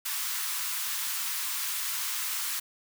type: high-pass noise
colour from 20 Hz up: white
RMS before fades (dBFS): -32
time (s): 0.05-2.6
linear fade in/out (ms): 10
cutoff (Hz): 930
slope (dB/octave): 48
effects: none